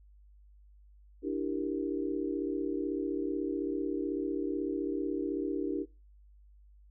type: chord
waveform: sine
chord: E half-diminished seventh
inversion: third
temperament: equal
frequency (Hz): 293.7 / 329.6 / 392 / 466.2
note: D4 / E4 / G4 / Bb4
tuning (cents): 0 / 0 / 0 / 0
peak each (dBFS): -34 / -36 / -36 / -40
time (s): 1.22-5.86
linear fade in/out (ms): 50
effects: noise-tail reverb RT60 0.3 s tail -24 dB re dry + added 50 Hz sine -55 dBFS peak until 6.9 s